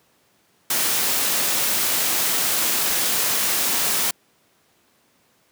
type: noise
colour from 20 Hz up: white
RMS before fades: -21 dBFS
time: 0.7-4.11 s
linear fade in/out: 5 ms
effects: pink hiss -61 dBFS RMS until 5.51 s + high-pass 150 Hz 12 dB/octave